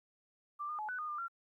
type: tone with pitch steps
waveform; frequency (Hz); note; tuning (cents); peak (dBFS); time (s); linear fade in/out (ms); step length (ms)
sine; 1178 / 1216 / 853 / 1493 / 1226 / 1199 / 1372; D6 / D#6 / G#5 / F#6 / D#6 / D6 / F6; +5 / -40 / +46 / +15 / -26 / +36 / -31; -37; 0.59-1.283; 20; 99
effects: 13-bit